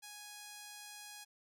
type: tone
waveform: 5% pulse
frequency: 830.6 Hz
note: G#5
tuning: in tune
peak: -37 dBFS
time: 0.02-1.25 s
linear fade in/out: 20 ms
effects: none